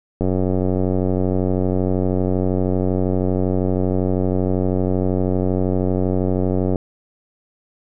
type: click train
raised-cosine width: 2 ms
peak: -7 dBFS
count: 608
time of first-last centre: 0.21-6.758 s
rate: 92.7 Hz
effects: none